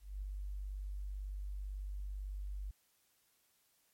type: tone with ADSR envelope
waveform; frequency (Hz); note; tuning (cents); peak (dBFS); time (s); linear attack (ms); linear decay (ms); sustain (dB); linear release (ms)
sine; 49; G1; 0; -37; 0-2.71; 220; 4; -2; 5
effects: white hiss -74 dBFS RMS until 3.93 s + MP3 64 kbps